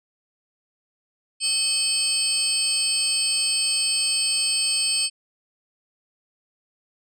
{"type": "tone cluster", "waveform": "sine", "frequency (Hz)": [2566, 3113, 4478, 5110, 8390], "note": ["E7", "G7", "C#8", "D#8", "C9"], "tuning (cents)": [-47, -13, 17, 45, 4], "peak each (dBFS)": [-30, -29, -24, -28, -22], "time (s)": [1.4, 5.1], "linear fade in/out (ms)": 50, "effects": ["tanh soft clip ceiling -14 dBFS"]}